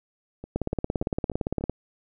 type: two click trains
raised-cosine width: 2 ms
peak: -12 / -24 dBFS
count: 21 / 5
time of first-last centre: 0.56-1.696 / 0.44-1.61 s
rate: 17.6 / 3.42 Hz
effects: none